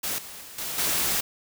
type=noise with level steps; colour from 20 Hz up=white; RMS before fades=-29 / -41 / -43 / -32 / -25 dBFS; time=0.03-1.21 s; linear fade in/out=10 ms; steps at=0.18 / 0.41 / 0.58 / 0.78 s; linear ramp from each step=5 ms; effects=none